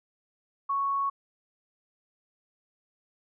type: tone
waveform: sine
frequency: 1108.7 Hz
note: C#6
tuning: in tune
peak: -25 dBFS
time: 0.69-1.1 s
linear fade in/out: 10 ms
effects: none